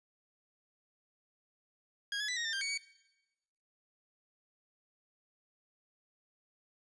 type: tone with pitch steps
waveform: 20% pulse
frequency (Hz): 1639 / 1699 / 1985 / 1872 / 1800 / 1585 / 2242 / 2258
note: G#6 / G#6 / B6 / A#6 / A6 / G6 / C#7 / C#7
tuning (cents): -23 / +39 / +8 / +7 / +39 / +19 / +19 / +31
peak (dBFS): -29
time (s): 2.12-2.776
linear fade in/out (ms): 2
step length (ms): 82
effects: noise-tail reverb RT60 1.0 s tail -20 dB re dry + resampled to 22050 Hz